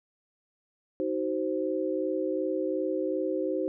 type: chord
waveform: sine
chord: C diminished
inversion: first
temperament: just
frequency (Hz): 314 / 376.7 / 523.3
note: Eb4 / Gb4 / C5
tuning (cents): +16 / +31 / 0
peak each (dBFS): -31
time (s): 1-3.68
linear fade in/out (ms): 0
effects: none

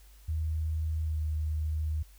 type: tone with pitch glide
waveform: sine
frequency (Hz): 78.9 to 77.37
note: D#2 to D#2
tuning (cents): +25 to -9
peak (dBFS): -28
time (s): 0.28-2.03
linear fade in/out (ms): 10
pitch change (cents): -34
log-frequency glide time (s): 1.04-1.18
effects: added 50 Hz sine -52 dBFS peak until 2.18 s + white hiss -62 dBFS RMS until 2.18 s

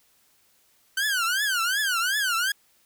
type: tone with vibrato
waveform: sawtooth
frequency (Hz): 1516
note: F#6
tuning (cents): +42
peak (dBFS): -19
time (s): 0.97-2.52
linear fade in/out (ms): 5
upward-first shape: triangle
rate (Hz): 2.7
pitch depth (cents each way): 250
effects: white hiss -63 dBFS RMS until 2.85 s

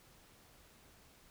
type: silence
effects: pink hiss -63 dBFS RMS until 1.3 s

